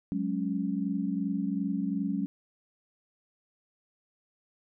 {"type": "chord", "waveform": "sine", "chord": "F# suspended second", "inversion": "none", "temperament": "equal", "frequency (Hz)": [185, 207.7, 277.2], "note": ["F#3", "G#3", "C#4"], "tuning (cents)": [0, 0, 0], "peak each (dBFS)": -32, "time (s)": [0.12, 2.26], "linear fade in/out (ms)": 0, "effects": []}